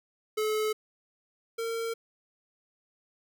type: tone pair in turn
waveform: square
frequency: 430.6 / 457.1 Hz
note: A4 / A#4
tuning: -37 / -34 cents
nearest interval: minor second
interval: 103 cents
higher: second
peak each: -27 / -31 dBFS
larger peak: first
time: 0.37-0.73 / 1.58-1.94 s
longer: neither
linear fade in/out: 10 ms
effects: none